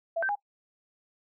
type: tone with pitch steps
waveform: sine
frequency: 666 / 1555 / 819 Hz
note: E5 / G6 / G#5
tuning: +18 / -14 / -24 cents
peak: -26 dBFS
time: 0.16-0.355 s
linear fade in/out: 10 ms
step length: 65 ms
effects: noise-tail reverb RT60 0.1 s tail -20 dB re dry